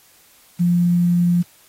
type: tone with quantisation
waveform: sine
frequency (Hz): 174.61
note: F3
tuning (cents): 0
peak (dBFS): -13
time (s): 0.59-1.43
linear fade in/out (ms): 20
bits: 7
effects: white hiss -52 dBFS RMS until 1.68 s + AAC 48 kbps